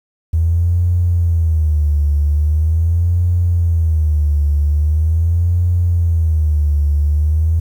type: tone with vibrato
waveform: triangle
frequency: 80 Hz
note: D#2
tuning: 49 cents sharp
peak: -7 dBFS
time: 0.33-7.6 s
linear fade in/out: 10 ms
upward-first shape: sine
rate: 0.42 Hz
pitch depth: 160 cents each way
effects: tanh soft clip ceiling -9 dBFS + 8-bit